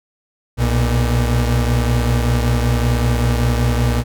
35% pulse tone pair together, 61.82 / 118.4 Hz, B1 / A#2, +2 / +27 cents, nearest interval major seventh, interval 1125 cents, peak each -15 dBFS, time 0.57-4.04 s, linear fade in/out 50 ms, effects none

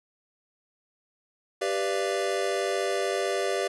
square chord, G dominant seventh, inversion none, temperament equal with one note detuned, 392 / 493.9 / 587.3 / 683.3 Hz, G4 / B4 / D5 / F5, 0 / 0 / 0 / -38 cents, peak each -30 / -33 / -32 / -33 dBFS, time 1.61-3.68 s, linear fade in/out 10 ms, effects resampled to 24000 Hz

